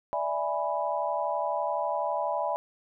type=chord; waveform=sine; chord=E dominant seventh; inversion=third; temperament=equal; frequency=587.3 / 659.3 / 830.6 / 987.8 Hz; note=D5 / E5 / G#5 / B5; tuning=0 / 0 / 0 / 0 cents; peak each=-32 dBFS; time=0.13-2.56 s; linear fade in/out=0 ms; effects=none